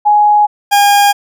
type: tone pair in turn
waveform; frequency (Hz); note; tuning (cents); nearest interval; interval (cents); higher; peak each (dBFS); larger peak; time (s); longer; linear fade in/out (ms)
sine / 40% pulse; 835 / 812.2; G#5 / G#5; +9 / -39; unison; 48; first; -5; neither; 0.05-0.47 / 0.71-1.13; neither; 20
effects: none